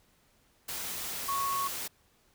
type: tone in noise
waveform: sine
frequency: 1105 Hz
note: C#6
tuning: 6 cents flat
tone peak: -29 dBFS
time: 1.28-1.68 s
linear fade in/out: 10 ms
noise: white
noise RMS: -37 dBFS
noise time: 0.68-1.88 s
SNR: +5 dB
effects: pink hiss -67 dBFS RMS until 2.34 s